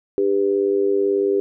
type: tone with amplitude modulation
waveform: sine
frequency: 397.9 Hz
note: G4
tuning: 26 cents sharp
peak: -12 dBFS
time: 0.18-1.4 s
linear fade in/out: 0 ms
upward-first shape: sine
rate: 98.3 Hz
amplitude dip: 80%
effects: none